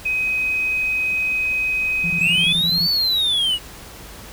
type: tone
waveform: sine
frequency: 2520 Hz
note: D#7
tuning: 21 cents sharp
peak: -18 dBFS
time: 0.05-2.53 s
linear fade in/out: 10 ms
type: tone bursts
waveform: sine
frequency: 170 Hz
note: F3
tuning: 46 cents flat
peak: -24 dBFS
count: 10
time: 2.04-2.867 s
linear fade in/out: 0 ms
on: 62 ms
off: 23 ms
type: linear two-way sweep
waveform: triangle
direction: up then down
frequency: 2451 to 4550 to 2838 Hz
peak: -15 dBFS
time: 2.18-3.59 s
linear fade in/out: 50 ms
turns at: 2.88 s
effects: added 50 Hz sine -44 dBFS peak until 4.32 s + pink hiss -39 dBFS RMS until 4.32 s